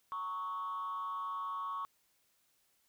sine tone with frequency modulation, 1108.7 Hz, C#6, in tune, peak -35 dBFS, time 0.12-1.85 s, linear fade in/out 0 ms, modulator 184 Hz, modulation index 0.53, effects tanh soft clip ceiling -33 dBFS + white hiss -74 dBFS RMS until 2.88 s

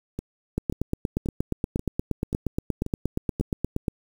two click trains, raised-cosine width 3 ms, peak -17 / -11 dBFS, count 7 / 29, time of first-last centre 0.19-3.399 / 0.58-3.882 s, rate 1.87 / 8.48 Hz, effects 7-bit

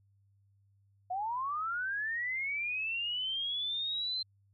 sine linear sweep, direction up, 708 to 4126 Hz, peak -32 dBFS, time 1.1-4.23 s, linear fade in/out 10 ms, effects added 99 Hz sine -65 dBFS peak until 4.53 s

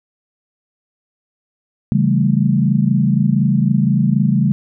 sine chord, A dominant seventh, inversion first, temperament equal, 138.59 / 164.81 / 196 / 220 Hz, C#3 / E3 / G3 / A3, 0 / 0 / 0 / 0 cents, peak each -16 / -19 / -16 / -18 dBFS, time 1.92-4.52 s, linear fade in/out 0 ms, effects none

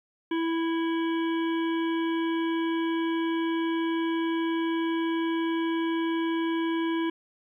harmonic tone with a mistuned harmonic, 329.6 Hz, E4, in tune, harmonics 1 / 3 / 5 / 7 / 9 / 10, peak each -25 / -35 / -39 / -42 / -44 / -45 dBFS, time 0.31-7.1 s, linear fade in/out 5 ms, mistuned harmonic 7, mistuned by -20 cents, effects 11-bit

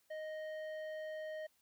square tone with low-pass filter, 622.3 Hz, D#5, in tune, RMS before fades -44 dBFS, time 0.1-1.47 s, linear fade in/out 10 ms, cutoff 2100 Hz, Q 0.89, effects white hiss -75 dBFS RMS until 1.61 s

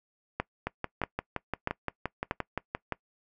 two click trains, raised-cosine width 0.5 ms, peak -15 / -13 dBFS, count 14 / 4, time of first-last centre 0.67-2.923 / 0.4-2.311 s, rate 5.77 / 1.57 Hz, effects noise-tail reverb RT60 0.1 s tail -22 dB re dry

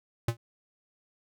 square tone with exponential decay, 116.54 Hz, A#2, in tune, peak -22 dBFS, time 0.28-0.37 s, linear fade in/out 5 ms, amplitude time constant 19 ms, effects none

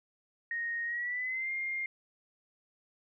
sine tone with pitch glide, 1864.7 to 2117 Hz, A#6 to C7, 0 to +20 cents, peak -32 dBFS, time 0.51-1.86 s, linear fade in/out 2 ms, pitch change +220 cents, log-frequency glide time 0.85-1.51 s, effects none

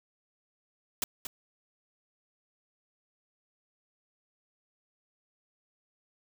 white noise with echo, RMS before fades -30 dBFS, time 1.02-1.04 s, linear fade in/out 2 ms, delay 230 ms, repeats 1, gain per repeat -8 dB, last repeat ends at 1.27 s, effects none

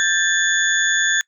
sine tone cluster, 1590 / 1760 / 3471 / 6700 Hz, G6 / A6 / A7 / G#8, +24 / 0 / -24 / +14 cents, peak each -21 / -19 / -23 / -22 dBFS, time 0-1.21 s, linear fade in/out 0 ms, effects noise-tail reverb RT60 0.1 s tail -23 dB re dry

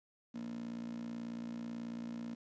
15% pulse tone with high-pass filter, 58.3 Hz, A#1, 1 cent sharp, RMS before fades -43 dBFS, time 0.34-2.35 s, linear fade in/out 10 ms, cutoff 240 Hz, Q 6.3, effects resampled to 16000 Hz + 12-bit

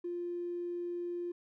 triangle tone, 349.2 Hz, F4, in tune, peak -31 dBFS, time 0.04-1.32 s, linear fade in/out 10 ms, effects tanh soft clip ceiling -33 dBFS

